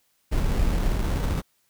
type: noise with sample-and-hold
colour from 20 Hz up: brown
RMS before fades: -23 dBFS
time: 0.31-1.42 s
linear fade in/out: 20 ms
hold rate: 2450 Hz
effects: white hiss -68 dBFS RMS until 1.69 s